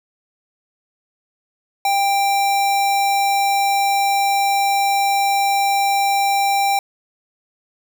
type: tone with sample-and-hold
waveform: sine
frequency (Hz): 795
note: G5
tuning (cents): +24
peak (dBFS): -14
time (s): 1.85-6.79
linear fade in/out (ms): 2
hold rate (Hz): 3150
effects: none